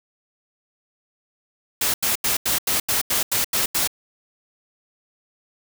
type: noise bursts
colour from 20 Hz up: white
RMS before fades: -21 dBFS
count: 10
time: 1.81-3.875 s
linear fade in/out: 5 ms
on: 130 ms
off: 85 ms
effects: none